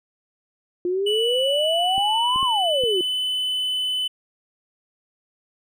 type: exponential two-way sweep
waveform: sine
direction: up then down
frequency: 349.2 to 1084 to 349.2 Hz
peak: -20 dBFS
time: 0.85-3.01 s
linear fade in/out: 2 ms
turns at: 2.43 s
type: tone with pitch glide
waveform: triangle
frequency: 2960 to 3012 Hz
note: F#7 to F#7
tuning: 0 to +30 cents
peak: -20 dBFS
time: 1.06-4.08 s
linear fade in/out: 10 ms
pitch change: +30 cents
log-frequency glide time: 1.63-3.19 s
type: clicks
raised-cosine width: 3 ms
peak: -23 dBFS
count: 4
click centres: 1.98 / 2.36 / 2.429 / 2.837 s
effects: none